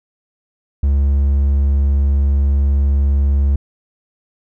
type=tone; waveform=triangle; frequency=69.8 Hz; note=C#2; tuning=13 cents sharp; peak=-9 dBFS; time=0.83-3.56 s; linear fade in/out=5 ms; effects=none